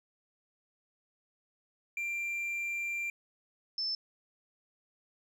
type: tone pair in turn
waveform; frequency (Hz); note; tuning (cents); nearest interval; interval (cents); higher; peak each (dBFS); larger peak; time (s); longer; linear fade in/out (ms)
triangle / sine; 2370 / 5279; D7 / E8; +15 / +2; octave + major second; 1387; second; -31 / -31; neither; 1.97-3.1 / 3.78-3.95; first; 2
effects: none